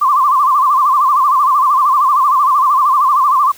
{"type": "tone with vibrato", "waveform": "sine", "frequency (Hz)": 1106, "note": "C#6", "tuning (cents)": -4, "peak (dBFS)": -8, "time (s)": [0.01, 3.52], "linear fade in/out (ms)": 10, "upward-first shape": "sine", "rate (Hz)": 13, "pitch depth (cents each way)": 140, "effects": ["white hiss -40 dBFS RMS until 3.57 s"]}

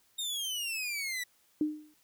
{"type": "exponential sweep", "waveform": "sawtooth", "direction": "down", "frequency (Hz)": [3729, 1942], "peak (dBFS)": -30, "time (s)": [0.18, 1.24], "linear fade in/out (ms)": 10}
{"type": "tone with exponential decay", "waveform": "sine", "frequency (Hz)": 304, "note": "D#4", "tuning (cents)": -40, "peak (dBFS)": -23, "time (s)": [1.61, 1.94], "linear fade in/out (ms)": 2, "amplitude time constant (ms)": 70}
{"effects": ["white hiss -68 dBFS RMS until 2.03 s"]}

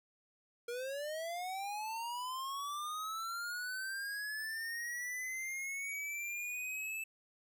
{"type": "linear sweep", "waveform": "square", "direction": "up", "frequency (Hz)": [467.9, 2637], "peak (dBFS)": -39, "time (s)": [0.68, 7.04], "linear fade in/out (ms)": 5, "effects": []}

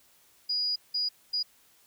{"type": "tone bursts at uneven times", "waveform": "sine", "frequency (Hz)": 4900, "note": "D#8", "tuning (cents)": -27, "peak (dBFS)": -26, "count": 3, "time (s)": [[0.49, 0.76], [0.94, 1.09], [1.33, 1.43]], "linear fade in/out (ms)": 10, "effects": ["white hiss -62 dBFS RMS until 1.86 s"]}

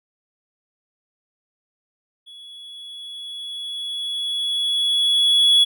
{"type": "tone with level ramp", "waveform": "triangle", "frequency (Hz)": 3377, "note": "G#7", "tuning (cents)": 28, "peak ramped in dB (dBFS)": [-38, -9], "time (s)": [2.26, 5.65], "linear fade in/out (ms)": 20, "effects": []}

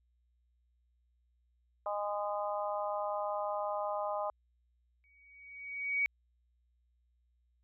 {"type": "harmonic tone", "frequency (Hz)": 205.5, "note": "G#3", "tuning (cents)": -18, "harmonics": [3, 4, 5, 6], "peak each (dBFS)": [-36, -38, -40, -42], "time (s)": [1.86, 4.3], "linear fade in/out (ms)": 2}
{"type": "tone with exponential growth", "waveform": "sine", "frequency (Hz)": 2256, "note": "C#7", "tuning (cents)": 30, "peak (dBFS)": -26, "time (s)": [5.04, 6.06], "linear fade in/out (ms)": 0, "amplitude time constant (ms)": 220}
{"effects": ["added 60 Hz sine -70 dBFS peak until 7.63 s"]}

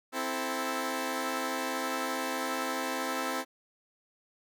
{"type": "chord", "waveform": "10% pulse", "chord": "A minor", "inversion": "first", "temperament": "equal", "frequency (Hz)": [261.6, 329.6, 440], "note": ["C4", "E4", "A4"], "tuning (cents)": [0, 0, 0], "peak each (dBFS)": [-25, -28, -30], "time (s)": [0.12, 3.45], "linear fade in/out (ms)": 50, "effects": []}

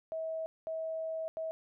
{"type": "tone bursts at uneven times", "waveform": "sine", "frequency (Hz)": 644, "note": "E5", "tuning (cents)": -41, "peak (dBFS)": -34, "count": 3, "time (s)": [[0.12, 0.46], [0.67, 1.28], [1.37, 1.51]], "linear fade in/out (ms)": 0, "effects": []}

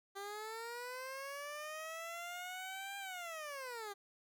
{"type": "linear two-way sweep", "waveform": "15% pulse", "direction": "up then down", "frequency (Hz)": [391.8, 800, 391.8], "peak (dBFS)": -37, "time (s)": [0.15, 3.94], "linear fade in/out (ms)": 20, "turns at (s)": 2.98, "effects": []}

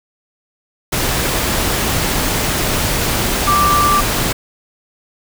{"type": "tone in noise", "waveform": "sine", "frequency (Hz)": 1174.7, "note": "D6", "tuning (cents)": 0, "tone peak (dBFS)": -11, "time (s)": [3.47, 4.01], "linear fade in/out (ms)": 10, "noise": "pink", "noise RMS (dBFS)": -17, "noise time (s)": [0.92, 4.33], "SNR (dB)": 3, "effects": []}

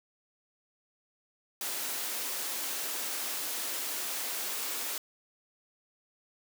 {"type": "high-pass noise", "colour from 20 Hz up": "white", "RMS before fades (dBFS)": -35, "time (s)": [1.61, 4.98], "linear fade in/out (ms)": 2, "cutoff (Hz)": 250, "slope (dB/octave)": 24, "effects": []}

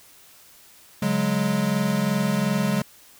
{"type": "chord", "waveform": "square", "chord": "C# suspended fourth", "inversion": "none", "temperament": "equal with one note detuned", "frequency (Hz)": [142.08, 185, 207.7], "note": ["C#3", "F#3", "G#3"], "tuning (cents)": [43, 0, 0], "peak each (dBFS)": [-28, -26, -24], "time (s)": [1.02, 2.82], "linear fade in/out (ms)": 5, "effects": ["white hiss -51 dBFS RMS until 3.19 s"]}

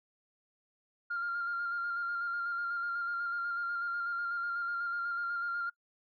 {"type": "tone with vibrato", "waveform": "sine", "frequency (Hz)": 1396.9, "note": "F6", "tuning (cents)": 0, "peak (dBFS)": -31, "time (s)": [1.1, 5.7], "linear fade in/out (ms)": 10, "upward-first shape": "square", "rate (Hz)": 8.1, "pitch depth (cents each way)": 19, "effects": ["noise-tail reverb RT60 0.1 s tail -25 dB re dry", "tanh soft clip ceiling -28 dBFS"]}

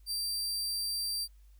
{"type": "tone", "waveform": "sawtooth", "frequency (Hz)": 4699, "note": "D8", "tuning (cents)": 0, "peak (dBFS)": -29, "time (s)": [0.06, 1.28], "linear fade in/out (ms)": 50, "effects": ["added 50 Hz sine -54 dBFS peak until 1.59 s", "white hiss -73 dBFS RMS until 1.59 s"]}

